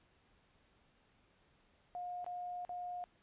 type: tone with dropouts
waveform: sine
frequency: 714 Hz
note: F5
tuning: 38 cents sharp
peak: -40 dBFS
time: 1.95-3.04 s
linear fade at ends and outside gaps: 0 ms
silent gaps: 2.244-2.264 / 2.65-2.693 s
effects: pink hiss -71 dBFS RMS until 3.22 s + resampled to 8000 Hz

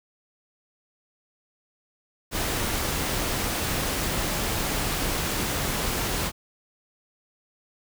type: noise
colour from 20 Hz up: pink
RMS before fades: -27 dBFS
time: 2.31-6.32 s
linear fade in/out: 50 ms
effects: none

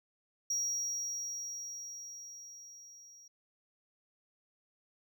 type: tone with level ramp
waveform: triangle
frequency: 5680 Hz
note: F8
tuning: 28 cents sharp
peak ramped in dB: -29 to -53 dBFS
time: 0.5-3.28 s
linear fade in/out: 5 ms
effects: none

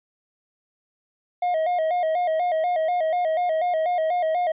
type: tone with vibrato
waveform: triangle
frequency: 674 Hz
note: E5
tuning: 38 cents sharp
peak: -18 dBFS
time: 1.42-4.52 s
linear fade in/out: 5 ms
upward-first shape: square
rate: 4.1 Hz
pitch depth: 100 cents each way
effects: resampled to 8000 Hz

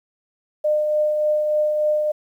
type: tone with tremolo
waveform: sine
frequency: 605 Hz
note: D#5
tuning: 49 cents flat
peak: -15 dBFS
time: 0.64-2.12 s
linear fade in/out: 10 ms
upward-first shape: triangle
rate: 3.4 Hz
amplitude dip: 35%
effects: 9-bit

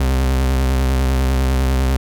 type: tone with vibrato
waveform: 40% pulse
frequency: 65.41 Hz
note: C2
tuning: in tune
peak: -13 dBFS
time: 0-1.97 s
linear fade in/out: 5 ms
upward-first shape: sine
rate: 10 Hz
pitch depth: 43 cents each way
effects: none

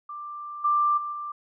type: tone with level steps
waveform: sine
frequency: 1182 Hz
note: D6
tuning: 11 cents sharp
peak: -34 / -19 / -29 / -31 dBFS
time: 0.09-1.32 s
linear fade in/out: 5 ms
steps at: 0.64 / 0.97 / 1.12 s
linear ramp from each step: 10 ms
effects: none

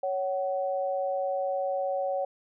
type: tone pair together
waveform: sine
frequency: 556 / 751.6 Hz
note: C#5 / F#5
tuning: +5 / +27 cents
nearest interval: perfect fourth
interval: 522 cents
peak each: -28 / -31 dBFS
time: 0.03-2.25 s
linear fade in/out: 5 ms
effects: none

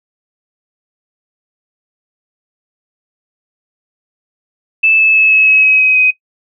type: tone with pitch steps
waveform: sine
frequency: 2629 / 2612 / 2596 / 2579 / 2563 / 2547 / 2531 / 2515 Hz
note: E7 / E7 / E7 / E7 / E7 / D#7 / D#7 / D#7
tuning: -5 / -17 / -27 / -39 / -49 / +40 / +29 / +18 cents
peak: -6 dBFS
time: 4.83-6.11 s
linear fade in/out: 10 ms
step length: 160 ms
effects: noise-tail reverb RT60 0.1 s tail -19 dB re dry

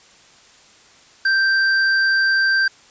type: tone with hard clipping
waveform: sine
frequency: 1568 Hz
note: G6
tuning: in tune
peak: -16 dBFS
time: 1.25-2.68 s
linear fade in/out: 5 ms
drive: 13 dB
effects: white hiss -49 dBFS RMS until 2.9 s + resampled to 16000 Hz

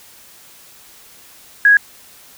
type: tone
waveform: sine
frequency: 1657 Hz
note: G#6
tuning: 4 cents flat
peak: -6 dBFS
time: 1.65-1.77 s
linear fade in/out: 2 ms
effects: white hiss -44 dBFS RMS until 2.37 s

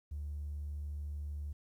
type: tone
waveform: triangle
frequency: 73.42 Hz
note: D2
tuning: in tune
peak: -34 dBFS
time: 0.11-1.53 s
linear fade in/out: 10 ms
effects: tanh soft clip ceiling -35 dBFS + 12-bit

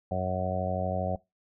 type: harmonic tone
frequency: 92.5 Hz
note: F#2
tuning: in tune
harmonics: 1 / 2 / 3 / 4 / 5 / 6 / 7 / 8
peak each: -33 / -34 / -44 / -44 / -41 / -34 / -34 / -34 dBFS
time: 0.11-1.16 s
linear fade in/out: 5 ms
effects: noise-tail reverb RT60 0.2 s tail -21 dB re dry

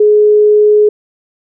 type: tone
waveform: sine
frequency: 420.7 Hz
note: G#4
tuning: 22 cents sharp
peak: -4 dBFS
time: 0-0.89 s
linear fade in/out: 5 ms
effects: none

